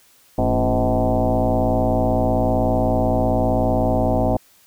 sine tone with frequency modulation, 269.9 Hz, C#4, 46 cents flat, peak -15 dBFS, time 0.38-4.37 s, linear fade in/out 5 ms, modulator 121 Hz, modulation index 4.2, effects white hiss -54 dBFS RMS until 4.66 s

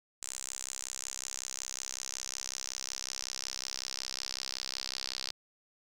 sawtooth tone with band-pass filter sweep, 65.41 Hz, C2, in tune, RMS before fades -40 dBFS, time 0.22-5.31 s, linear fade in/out 5 ms, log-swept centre 7500 to 4700 Hz, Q 4.1, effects none

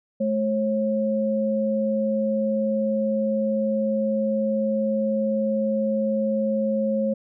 sine tone pair together, 215.1 / 542 Hz, A3 / C#5, -39 / -39 cents, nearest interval octave + major third, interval 1600 cents, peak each -23 dBFS, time 0.2-7.14 s, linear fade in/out 10 ms, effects none

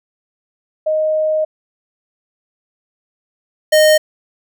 sine / square tone pair in turn, 622.3 / 616.9 Hz, D#5 / D#5, 0 / -15 cents, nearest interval unison, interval 15 cents, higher first, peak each -13 / -8 dBFS, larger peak second, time 0.86-1.45 / 3.72-3.98 s, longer first, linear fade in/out 10 ms, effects none

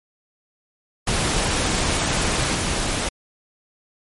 pink noise with level steps, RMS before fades -21 / -23 dBFS, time 1.07-3.09 s, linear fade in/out 5 ms, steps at 2.55 s, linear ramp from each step 5 ms, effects MP3 48 kbps

